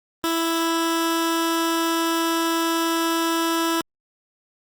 15% pulse tone with notch filter, 330.5 Hz, E4, 5 cents sharp, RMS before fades -22 dBFS, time 0.24-3.81 s, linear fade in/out 0 ms, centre 720 Hz, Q 2, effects Opus 24 kbps

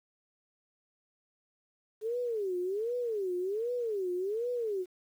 sine tone with vibrato, 419 Hz, G#4, 15 cents sharp, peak -30 dBFS, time 2.01-4.86 s, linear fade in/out 50 ms, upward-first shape sine, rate 1.3 Hz, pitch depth 280 cents each way, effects 10-bit

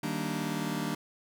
sawtooth chord, Eb major seventh, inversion none, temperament just, 155.56 / 194.45 / 233.3 / 291.7 Hz, Eb3 / G3 / Bb3 / D4, 0 / -14 / +2 / -12 cents, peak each -32 dBFS, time 0.03-0.95 s, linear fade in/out 5 ms, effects none

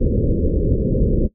pink low-pass noise, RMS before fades -17 dBFS, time 0-1.28 s, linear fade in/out 20 ms, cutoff 540 Hz, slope 96 dB/octave, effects noise-tail reverb RT60 0.1 s tail -17 dB re dry

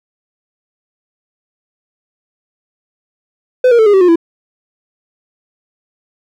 triangle tone with pitch steps, 506 / 472.1 / 440.5 / 411 / 383.5 / 357.8 / 333.8 Hz, B4 / A#4 / A4 / G#4 / G4 / F4 / E4, +42 / +22 / +2 / -18 / -38 / +42 / +22 cents, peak -3 dBFS, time 3.64-4.158 s, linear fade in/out 5 ms, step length 74 ms, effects none

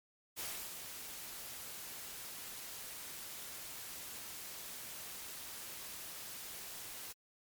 white noise with ADSR envelope, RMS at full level -41 dBFS, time 0.36-7.13 s, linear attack 32 ms, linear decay 310 ms, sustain -6 dB, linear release 13 ms, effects MP3 96 kbps

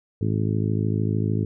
harmonic tone, 53.3 Hz, G#1, 46 cents sharp, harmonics 2 / 3 / 4 / 5 / 6 / 7 / 8, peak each -23 / -27 / -29 / -31 / -33 / -34 / -35 dBFS, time 0.21-1.45 s, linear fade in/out 5 ms, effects none

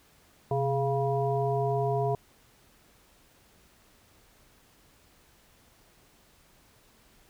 harmonic tone with a mistuned harmonic, 138.59 Hz, C#3, in tune, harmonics 1 / 3 / 5 / 7, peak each -29 / -29 / -30 / -36 dBFS, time 0.51-2.15 s, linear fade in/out 2 ms, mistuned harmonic 1, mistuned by -110 cents, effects pink hiss -61 dBFS RMS until 7.29 s

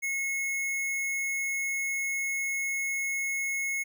square tone, 2178 Hz, C#7, 31 cents flat, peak -29 dBFS, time 0.02-3.84 s, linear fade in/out 20 ms, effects none

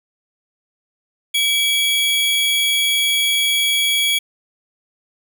45% pulse tone pair together, 2299 / 3328 Hz, D7 / G#7, -37 / +3 cents, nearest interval tritone, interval 640 cents, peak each -20 / -16 dBFS, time 1.34-4.19 s, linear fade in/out 10 ms, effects none

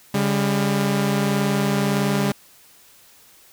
sawtooth tone pair together, 140.8 / 200.4 Hz, C#3 / G3, +27 / +38 cents, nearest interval tritone, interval 611 cents, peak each -19 / -16 dBFS, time 0.14-2.32 s, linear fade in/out 5 ms, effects white hiss -51 dBFS RMS until 3.52 s

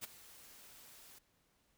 white noise with ADSR envelope, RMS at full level -42 dBFS, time 0.01-1.19 s, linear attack 30 ms, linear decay 15 ms, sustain -16 dB, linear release 10 ms, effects pink hiss -75 dBFS RMS until 1.77 s

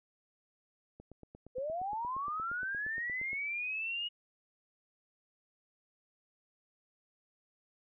click train, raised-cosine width 2 ms, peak -37 dBFS, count 21, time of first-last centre 1-3.331 s, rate 8.58 Hz
sine linear sweep, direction up, 486.7 to 2900 Hz, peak -34 dBFS, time 1.55-4.09 s, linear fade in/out 20 ms
effects none

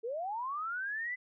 sine linear sweep, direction up, 429.5 to 2028 Hz, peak -34 dBFS, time 0.03-1.16 s, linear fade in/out 20 ms, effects none

